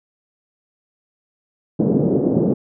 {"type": "band-pass noise", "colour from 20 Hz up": "pink", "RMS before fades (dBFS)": -17, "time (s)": [1.79, 2.54], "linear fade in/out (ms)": 10, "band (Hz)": [160, 450], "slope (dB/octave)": 24, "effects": []}